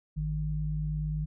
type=tone pair together; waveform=sine; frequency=54.09 / 153 Hz; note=A1 / D#3; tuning=-29 / -29 cents; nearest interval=octave + tritone; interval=1800 cents; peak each=-33 / -30 dBFS; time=0.16-1.26 s; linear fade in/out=20 ms; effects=none